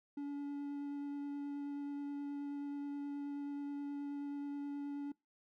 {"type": "tone with vibrato", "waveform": "triangle", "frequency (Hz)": 285.3, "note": "C#4", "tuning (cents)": 50, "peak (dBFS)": -37, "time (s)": [0.17, 5.12], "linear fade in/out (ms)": 5, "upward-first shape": "sine", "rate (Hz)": 9.4, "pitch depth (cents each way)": 8, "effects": ["noise-tail reverb RT60 0.2 s tail -23 dB re dry"]}